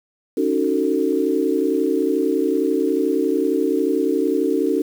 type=chord; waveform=sine; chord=D# half-diminished seventh; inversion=third; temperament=just; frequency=280 / 311.1 / 373.4 / 448 Hz; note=C#4 / D#4 / F#4 / A4; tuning=+18 / 0 / +16 / +31 cents; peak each=-22 dBFS; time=0.37-4.82 s; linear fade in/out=5 ms; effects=7-bit